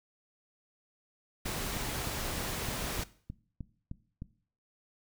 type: noise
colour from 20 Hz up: pink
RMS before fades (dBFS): -36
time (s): 1.45-3.04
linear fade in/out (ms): 10
type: click train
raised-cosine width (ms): 5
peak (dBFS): -27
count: 10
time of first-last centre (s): 1.46-4.221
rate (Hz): 3.26
effects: noise-tail reverb RT60 0.5 s tail -18 dB re dry